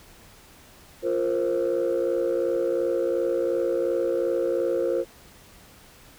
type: chord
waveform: sine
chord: F suspended fourth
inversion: none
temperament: equal with one note detuned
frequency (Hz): 349.2 / 466.2 / 529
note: F4 / Bb4 / C5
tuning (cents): 0 / 0 / +19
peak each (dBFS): -25 / -25 / -24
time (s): 1.02-5.05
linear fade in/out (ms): 50
effects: tanh soft clip ceiling -17 dBFS + pink hiss -51 dBFS RMS until 6.18 s